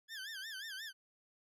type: tone with vibrato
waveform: 20% pulse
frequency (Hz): 1661.2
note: G#6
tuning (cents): 0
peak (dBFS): -38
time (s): 0.08-0.93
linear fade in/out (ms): 50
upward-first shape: sine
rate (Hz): 5.6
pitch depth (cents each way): 160
effects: low-pass 12000 Hz 12 dB/octave